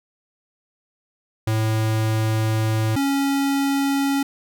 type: tone pair in turn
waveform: square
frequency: 110 / 277.2 Hz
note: A2 / C#4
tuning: 0 / 0 cents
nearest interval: octave + major third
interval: 1600 cents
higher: second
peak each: -19 dBFS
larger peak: neither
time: 1.47-2.96 / 2.96-4.23 s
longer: first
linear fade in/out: 5 ms
effects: none